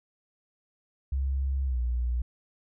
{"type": "tone with pitch glide", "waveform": "sine", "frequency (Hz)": [67.4, 60.39], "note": ["C#2", "B1"], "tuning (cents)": [-48, -38], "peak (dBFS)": -25, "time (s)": [1.12, 2.22], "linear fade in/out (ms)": 5, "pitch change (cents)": -190, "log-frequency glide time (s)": [1.65, 1.79], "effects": []}